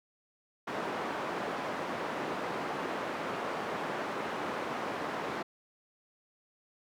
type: band-pass noise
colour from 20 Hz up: white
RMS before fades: -36 dBFS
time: 0.67-5.43 s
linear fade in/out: 10 ms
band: 210 to 1100 Hz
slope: 12 dB/octave
effects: none